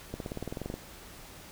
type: accelerating click train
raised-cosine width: 2 ms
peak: -22 dBFS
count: 13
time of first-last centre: 0.14-0.74 s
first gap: 62 ms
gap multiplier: 0.96
effects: pink hiss -49 dBFS RMS until 1.51 s

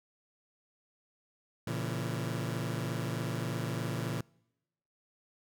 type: chord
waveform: sawtooth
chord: A# diminished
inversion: none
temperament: just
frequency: 116.54 / 139.85 / 167.82 Hz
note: A#2 / C#3 / E3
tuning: 0 / +16 / +31 cents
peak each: -32 / -34 / -34 dBFS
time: 1.67-4.21 s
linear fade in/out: 5 ms
effects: noise-tail reverb RT60 0.9 s tail -26 dB re dry

